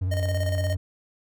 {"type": "tone with vibrato", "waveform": "triangle", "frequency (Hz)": 92.5, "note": "F#2", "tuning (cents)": 0, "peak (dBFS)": -21, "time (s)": [0.01, 0.77], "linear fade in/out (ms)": 10, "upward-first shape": "square", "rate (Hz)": 17, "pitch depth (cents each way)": 45}
{"type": "tone with tremolo", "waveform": "square", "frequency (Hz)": 617, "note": "D#5", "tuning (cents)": -15, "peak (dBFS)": -28, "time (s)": [0.11, 0.75], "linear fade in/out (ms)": 10, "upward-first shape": "square", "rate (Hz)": 17, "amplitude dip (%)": 60}
{"effects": []}